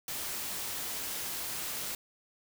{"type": "noise", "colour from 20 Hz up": "white", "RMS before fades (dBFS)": -37, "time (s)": [0.08, 1.95], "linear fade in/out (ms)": 2, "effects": []}